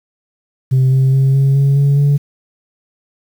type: tone with pitch steps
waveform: sine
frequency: 130.7 / 132.68 / 134.69 / 136.72 / 138.79 / 140.89 / 143.02 Hz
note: C3 / C3 / C#3 / C#3 / C#3 / C#3 / D3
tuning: -1 / +25 / -49 / -24 / +2 / +28 / -46 cents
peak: -6 dBFS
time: 0.71-2.18 s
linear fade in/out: 20 ms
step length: 210 ms
effects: tanh soft clip ceiling -7 dBFS + 7-bit